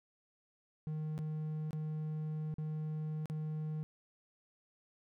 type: tone with dropouts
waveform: triangle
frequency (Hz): 154.7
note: D#3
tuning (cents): -10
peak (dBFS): -34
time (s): 0.87-3.83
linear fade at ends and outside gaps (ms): 0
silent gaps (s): 1.179-1.189 / 1.708-1.731 / 2.541-2.583 / 3.257-3.299
effects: none